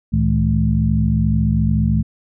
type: tone cluster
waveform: sine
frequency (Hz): 69.5 / 112.1 / 161 / 215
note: C#2 / A2 / E3 / A3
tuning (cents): +5 / +33 / -41 / -40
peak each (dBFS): -19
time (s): 0.12-2.03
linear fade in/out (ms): 20
effects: none